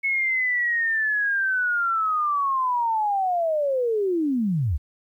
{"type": "linear sweep", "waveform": "sine", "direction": "down", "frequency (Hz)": [2200, 61.74], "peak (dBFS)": -20, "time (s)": [0.03, 4.78], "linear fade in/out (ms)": 20, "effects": ["10-bit"]}